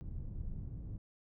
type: low-pass noise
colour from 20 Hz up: pink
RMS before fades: -42 dBFS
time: 0.01-0.98 s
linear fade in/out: 0 ms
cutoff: 130 Hz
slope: 12 dB/octave
effects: none